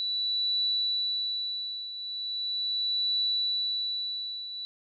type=tone with tremolo; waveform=sine; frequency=3951 Hz; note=B7; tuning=in tune; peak=-24 dBFS; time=0-4.65 s; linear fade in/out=0 ms; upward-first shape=triangle; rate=0.39 Hz; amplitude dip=75%; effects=none